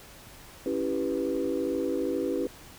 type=chord; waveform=sine; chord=C# half-diminished seventh; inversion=none; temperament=equal; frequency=277.2 / 329.6 / 392 / 493.9 Hz; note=C#4 / E4 / G4 / B4; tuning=0 / 0 / 0 / 0 cents; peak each=-31 dBFS; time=0.66-2.47 s; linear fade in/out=2 ms; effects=tanh soft clip ceiling -18 dBFS + pink hiss -49 dBFS RMS until 2.78 s